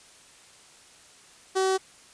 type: tone with notch filter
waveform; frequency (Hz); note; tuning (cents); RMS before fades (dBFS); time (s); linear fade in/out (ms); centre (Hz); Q
sawtooth; 380; F#4; +46; -24; 1.55-1.78; 20; 2400; 1.6
effects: white hiss -53 dBFS RMS until 2.13 s + resampled to 22050 Hz